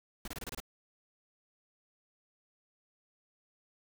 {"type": "noise bursts", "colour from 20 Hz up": "pink", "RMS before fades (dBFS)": -41, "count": 7, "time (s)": [0.25, 0.602], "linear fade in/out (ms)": 2, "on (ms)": 28, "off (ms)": 26, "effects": []}